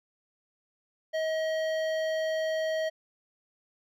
sine tone with hard clipping, 635 Hz, D#5, 35 cents sharp, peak -29 dBFS, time 1.13-2.9 s, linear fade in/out 20 ms, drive 13 dB, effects none

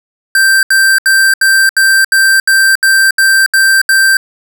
square tone bursts, 1568 Hz, G6, in tune, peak -6 dBFS, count 11, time 0.35-4.17 s, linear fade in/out 2 ms, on 280 ms, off 74 ms, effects none

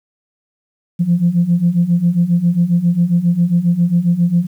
sine beating tone pair, 168.9 / 176.3 Hz, E3 / F3, +42 / +17 cents, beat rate 7.4 Hz, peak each -15 / -12 dBFS, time 0.99-4.47 s, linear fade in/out 20 ms, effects tanh soft clip ceiling -4 dBFS + 8-bit

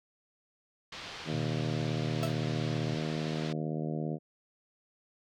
white low-pass noise, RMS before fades -44 dBFS, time 0.92-3.53 s, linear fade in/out 5 ms, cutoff 4500 Hz, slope 24 dB/octave
harmonic tone, 77.78 Hz, D#2, in tune, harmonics 2 / 3 / 4 / 5 / 6 / 7 / 8 / 9, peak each -34 / -38 / -40 / -42 / -44 / -45 / -46 / -47 dBFS, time 1.25-4.19 s, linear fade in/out 50 ms
sine tone, 120.1 Hz, B2, 48 cents flat, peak -34 dBFS, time 1.32-2.96 s, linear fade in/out 20 ms
35% pulse tone with exponential decay, 660 Hz, E5, 2 cents sharp, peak -27 dBFS, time 2.23-2.39 s, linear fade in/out 0 ms, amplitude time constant 33 ms
effects none

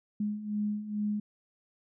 sine beating tone pair, 207.4 / 209.7 Hz, G#3 / G#3, -2 / +17 cents, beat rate 2.3 Hz, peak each -36 / -31 dBFS, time 0.2-1.2 s, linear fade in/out 5 ms, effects none

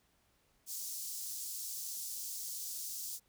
pink high-pass noise, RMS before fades -42 dBFS, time 0.66-3.2 s, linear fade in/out 50 ms, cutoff 5400 Hz, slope 24 dB/octave, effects pink hiss -73 dBFS RMS until 3.28 s

